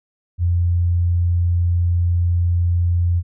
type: tone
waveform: sine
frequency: 87 Hz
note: F2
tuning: 6 cents flat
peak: -14 dBFS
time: 0.38-3.23 s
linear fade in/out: 50 ms
effects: none